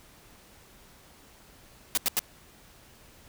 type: noise bursts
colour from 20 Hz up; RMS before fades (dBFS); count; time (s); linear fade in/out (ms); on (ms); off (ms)
white; -25; 3; 1.95-2.192; 0; 24; 85
effects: pink hiss -55 dBFS RMS until 3.28 s